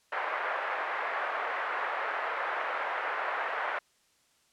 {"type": "band-pass noise", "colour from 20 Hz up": "white", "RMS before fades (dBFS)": -33, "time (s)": [0.12, 3.79], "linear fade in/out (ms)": 5, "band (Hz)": [530, 1800], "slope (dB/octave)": 24, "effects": ["white hiss -68 dBFS RMS until 4.52 s", "low-pass 9000 Hz 12 dB/octave"]}